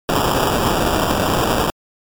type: noise with sample-and-hold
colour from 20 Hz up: violet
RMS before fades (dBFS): -17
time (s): 0.09-1.7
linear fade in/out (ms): 0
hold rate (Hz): 2100
effects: MP3 96 kbps